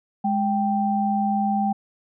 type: tone pair together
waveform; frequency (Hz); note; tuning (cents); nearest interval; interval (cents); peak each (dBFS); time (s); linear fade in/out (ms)
sine; 207.7 / 784.2; G#3 / G5; 0 / 0; octave + major seventh; 2300; -22; 0.24-1.73; 10
effects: none